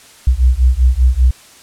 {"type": "beating tone pair", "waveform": "sine", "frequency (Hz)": [60.5, 65.6], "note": ["B1", "C2"], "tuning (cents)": [-35, 5], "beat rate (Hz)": 5.1, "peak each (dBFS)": -11, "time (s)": [0.27, 1.31], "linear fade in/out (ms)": 5, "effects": ["white hiss -42 dBFS RMS until 1.62 s", "low-pass 10000 Hz 12 dB/octave"]}